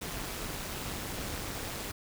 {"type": "noise with amplitude modulation", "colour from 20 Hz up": "pink", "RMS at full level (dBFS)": -35, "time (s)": [0.01, 1.92], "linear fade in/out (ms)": 10, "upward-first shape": "sine", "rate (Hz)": 205, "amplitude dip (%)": 65, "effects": []}